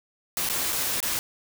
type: noise with dropouts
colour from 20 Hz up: white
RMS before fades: -27 dBFS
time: 0.37-1.19 s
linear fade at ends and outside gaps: 0 ms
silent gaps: 0.489-0.498 / 0.724-0.728 / 1.003-1.028 s
effects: none